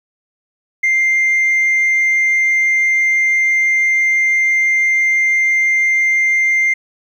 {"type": "tone", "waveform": "sine", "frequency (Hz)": 2098, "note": "C7", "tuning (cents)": 4, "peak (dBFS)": -9, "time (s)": [0.83, 6.74], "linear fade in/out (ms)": 10, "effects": ["tanh soft clip ceiling -9 dBFS", "8-bit"]}